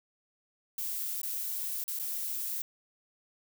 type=noise with dropouts; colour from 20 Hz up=violet; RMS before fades=-35 dBFS; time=0.78-2.62 s; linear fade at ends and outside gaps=2 ms; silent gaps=1.216-1.232 / 1.84-1.879 / 1.99-1.996 s; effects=none